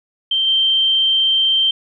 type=tone with level steps; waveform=sine; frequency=3136 Hz; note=G7; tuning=in tune; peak=-14 / -12 dBFS; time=0.31-1.71 s; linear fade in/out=5 ms; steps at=0.47 s; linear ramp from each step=5 ms; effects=none